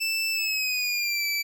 25% pulse tone with pitch glide, 2649 to 2319 Hz, E7 to D7, +8 to -22 cents, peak -21 dBFS, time 0-1.43 s, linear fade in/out 20 ms, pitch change -230 cents, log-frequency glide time 0.32-1.26 s, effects none

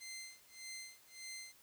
15% pulse tone with tremolo, 2078 Hz, C7, 12 cents flat, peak -39 dBFS, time 0-1.53 s, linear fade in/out 20 ms, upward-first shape sine, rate 1.7 Hz, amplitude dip 100%, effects white hiss -65 dBFS RMS until 1.62 s

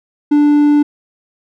triangle tone, 293.7 Hz, D4, in tune, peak -5 dBFS, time 0.31-0.83 s, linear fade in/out 10 ms, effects none

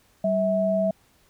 sine tone pair together, 193.3 / 650.2 Hz, G3 / E5, -24 / -24 cents, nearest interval octave + major sixth, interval 2100 cents, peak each -25 / -21 dBFS, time 0.24-0.91 s, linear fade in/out 5 ms, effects pink hiss -61 dBFS RMS until 1.29 s

